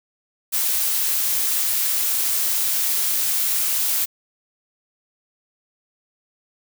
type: noise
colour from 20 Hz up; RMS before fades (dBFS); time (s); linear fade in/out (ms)
blue; -21; 0.52-4.06; 20
effects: none